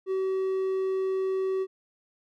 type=tone; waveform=triangle; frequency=380.4 Hz; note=F#4; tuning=48 cents sharp; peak=-23 dBFS; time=0.06-1.67 s; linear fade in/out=50 ms; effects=none